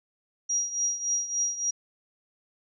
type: tone with tremolo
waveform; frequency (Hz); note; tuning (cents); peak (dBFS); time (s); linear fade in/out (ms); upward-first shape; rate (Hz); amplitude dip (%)
sine; 5730; F8; +44; -22; 0.49-1.71; 10; triangle; 3.5; 80
effects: none